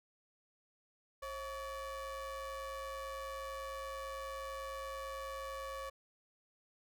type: ring-modulated tone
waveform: square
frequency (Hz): 296.5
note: D4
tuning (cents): +17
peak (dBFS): -39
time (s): 1.22-5.9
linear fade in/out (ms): 10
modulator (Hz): 835
effects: none